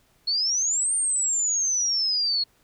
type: exponential two-way sweep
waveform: sine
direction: up then down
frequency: 4295 to 8950 to 4295 Hz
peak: -21 dBFS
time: 0.27-2.44 s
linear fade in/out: 10 ms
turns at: 0.94 s
effects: pink hiss -63 dBFS RMS until 2.63 s